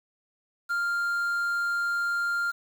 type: tone with quantisation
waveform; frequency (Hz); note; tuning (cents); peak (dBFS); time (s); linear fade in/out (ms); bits
triangle; 1396.9; F6; 0; -23; 0.69-2.52; 20; 8
effects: none